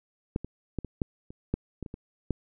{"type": "clicks", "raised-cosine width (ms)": 3, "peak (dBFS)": [-14, -23, -17, -24, -14, -30, -13, -22, -27, -25, -14], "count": 11, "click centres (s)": [0.361, 0.446, 0.787, 0.847, 1.018, 1.305, 1.54, 1.827, 1.862, 1.941, 2.307], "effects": []}